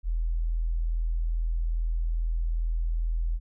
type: tone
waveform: sine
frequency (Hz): 41.2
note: E1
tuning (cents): 0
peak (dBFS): -24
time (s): 0.03-3.4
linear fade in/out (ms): 50
effects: none